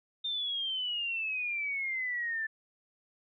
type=exponential sweep; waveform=sine; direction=down; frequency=3635 to 1754 Hz; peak=-31 dBFS; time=0.24-2.47 s; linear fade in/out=10 ms; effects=none